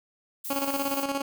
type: noise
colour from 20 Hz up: violet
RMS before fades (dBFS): -35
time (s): 0.44-1.04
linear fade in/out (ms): 10
type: tone with tremolo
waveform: 15% pulse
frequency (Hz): 277.2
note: C#4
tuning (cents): 0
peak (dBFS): -19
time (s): 0.5-1.22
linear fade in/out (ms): 5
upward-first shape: square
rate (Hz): 17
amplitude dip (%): 55
effects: none